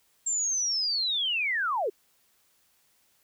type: linear sweep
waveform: sine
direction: down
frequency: 7459 to 357.8 Hz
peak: -25 dBFS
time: 0.26-1.9 s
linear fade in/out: 10 ms
effects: white hiss -67 dBFS RMS until 3.23 s